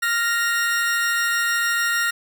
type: tone pair together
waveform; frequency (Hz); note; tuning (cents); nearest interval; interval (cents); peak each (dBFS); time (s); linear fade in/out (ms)
40% pulse; 1396.9 / 1864.7; F6 / A#6; 0 / 0; perfect fourth; 500; -21; 0.02-2.11; 10
effects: none